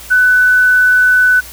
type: tone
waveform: sine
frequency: 1497 Hz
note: F#6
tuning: 20 cents sharp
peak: -6 dBFS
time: 0.1-1.41 s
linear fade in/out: 20 ms
effects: added 60 Hz sine -37 dBFS peak until 1.52 s + white hiss -33 dBFS RMS until 1.52 s